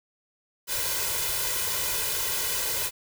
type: noise with comb filter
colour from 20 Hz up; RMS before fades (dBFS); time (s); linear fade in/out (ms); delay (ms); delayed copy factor
white; -28; 0.67-2.91; 50; 2; +0.9
effects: none